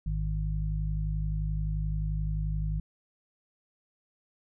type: harmonic tone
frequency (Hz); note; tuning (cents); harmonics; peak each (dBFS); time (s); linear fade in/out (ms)
51.5; G#1; -14; 1 / 2 / 3; -29 / -37 / -33; 0.06-2.8; 5
effects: none